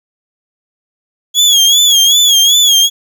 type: tone with vibrato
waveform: 30% pulse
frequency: 3337 Hz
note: G#7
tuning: 8 cents sharp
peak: -3 dBFS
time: 1.34-2.9 s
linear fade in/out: 50 ms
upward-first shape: sine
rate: 2.6 Hz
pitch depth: 88 cents each way
effects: none